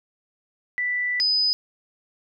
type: tone pair in turn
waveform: sine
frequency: 1975.5 / 5001 Hz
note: B6 / D#8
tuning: 0 / +8 cents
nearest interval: octave + major third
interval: 1608 cents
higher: second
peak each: -22 / -18 dBFS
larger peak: second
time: 0.78-1.2 / 1.2-1.53 s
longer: first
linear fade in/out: 0 ms
effects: none